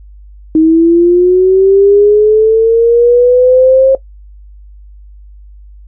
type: linear sweep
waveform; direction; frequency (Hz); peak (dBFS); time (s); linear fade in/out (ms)
sine; up; 313.9 to 537; -3; 0.55-3.95; 2
effects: noise-tail reverb RT60 0.1 s tail -18 dB re dry + added 50 Hz sine -32 dBFS peak until 5.87 s